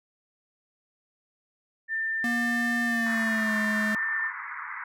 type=tone; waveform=sine; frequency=1791 Hz; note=A6; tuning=30 cents sharp; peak=-26 dBFS; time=1.88-4.32 s; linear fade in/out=50 ms
type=tone with pitch glide; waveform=square; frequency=238 to 213.3 Hz; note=A#3 to G#3; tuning=+36 to +46 cents; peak=-28 dBFS; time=2.24-3.95 s; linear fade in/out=2 ms; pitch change=-190 cents; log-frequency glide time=2.84-3.57 s
type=band-pass noise; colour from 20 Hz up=white; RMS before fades=-37 dBFS; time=3.06-4.84 s; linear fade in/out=5 ms; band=920 to 2100 Hz; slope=96 dB/octave
effects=none